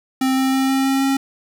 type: tone with pitch steps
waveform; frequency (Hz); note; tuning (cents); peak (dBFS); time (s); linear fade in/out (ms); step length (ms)
square; 262.7 / 264.4 / 266.1 / 267.8 / 269.5 / 271.2; C4 / C4 / C4 / C4 / C#4 / C#4; +7 / +18 / +29 / +40 / -49 / -38; -16; 0.21-1.17; 5; 160
effects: 8-bit